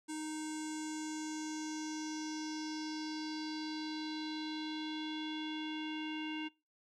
square tone with low-pass filter sweep, 309.8 Hz, D#4, 7 cents flat, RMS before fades -41 dBFS, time 0.08-6.49 s, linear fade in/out 20 ms, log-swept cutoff 8400 to 2800 Hz, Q 4.7, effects noise-tail reverb RT60 0.3 s tail -25 dB re dry

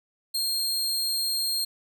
sawtooth tone, 4219 Hz, C8, 14 cents sharp, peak -22 dBFS, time 0.34-1.65 s, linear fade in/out 10 ms, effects none

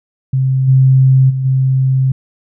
sine tone with level steps, 132 Hz, C3, 16 cents sharp, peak -10 / -5 / -14 / -9 dBFS, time 0.33-2.12 s, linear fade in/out 5 ms, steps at 0.67 / 1.29 / 1.44 s, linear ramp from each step 20 ms, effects none

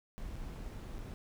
brown noise with dropouts, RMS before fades -43 dBFS, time 0.18-1.14 s, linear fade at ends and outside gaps 0 ms, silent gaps 0.356-0.363 / 0.982-0.99 s, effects none

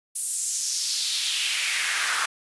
pink noise with high-pass filter sweep, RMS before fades -26 dBFS, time 0.15-2.26 s, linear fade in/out 10 ms, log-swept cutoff 9700 to 1300 Hz, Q 2.5, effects resampled to 24000 Hz

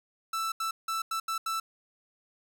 45% pulse tone bursts at uneven times, 1325 Hz, E6, 9 cents sharp, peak -29 dBFS, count 6, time 0.33-0.52 / 0.6-0.71 / 0.88-1.02 / 1.11-1.2 / 1.28-1.38 / 1.46-1.6 s, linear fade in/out 5 ms, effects none

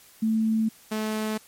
sine / sawtooth tone pair in turn, 221.1 / 216.3 Hz, A3 / A3, +9 / -29 cents, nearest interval unison, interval 38 cents, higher first, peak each -20 / -22 dBFS, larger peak first, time 0.22-0.69 / 0.91-1.38 s, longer neither, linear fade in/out 10 ms, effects white hiss -53 dBFS RMS until 1.47 s + MP3 64 kbps

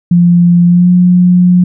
sine tone with pitch glide, 173.9 to 179.1 Hz, F3 to F3, -7 to +44 cents, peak -3 dBFS, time 0.11-1.64 s, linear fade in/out 5 ms, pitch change +51 cents, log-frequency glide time 0.66-0.9 s, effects none

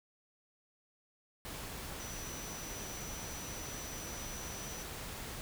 sine tone in noise, 5920 Hz, F#8, in tune, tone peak -47 dBFS, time 2-4.83 s, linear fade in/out 0 ms, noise pink, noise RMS -44 dBFS, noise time 1.45-5.41 s, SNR -6 dB, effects none

